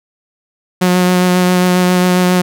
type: tone with vibrato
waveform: sawtooth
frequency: 181 Hz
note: F#3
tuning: 38 cents flat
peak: -5 dBFS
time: 0.81-2.42 s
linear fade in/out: 10 ms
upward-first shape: sine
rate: 7.4 Hz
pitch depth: 13 cents each way
effects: none